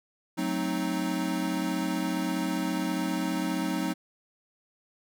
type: chord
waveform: square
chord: F# diminished seventh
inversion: none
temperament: equal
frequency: 185 / 220 / 261.6 / 311.1 Hz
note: F#3 / A3 / C4 / Eb4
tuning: 0 / 0 / 0 / 0 cents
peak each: -33 / -37 / -34 / -32 dBFS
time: 0.37-3.94 s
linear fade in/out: 20 ms
effects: none